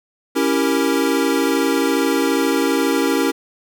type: chord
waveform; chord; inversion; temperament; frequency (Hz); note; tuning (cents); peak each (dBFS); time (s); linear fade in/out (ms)
square; C# diminished seventh; none; equal; 277.2 / 329.6 / 392 / 466.2; C#4 / E4 / G4 / Bb4; 0 / 0 / 0 / 0; -20 / -22 / -23 / -23; 0.35-3.32; 20
effects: none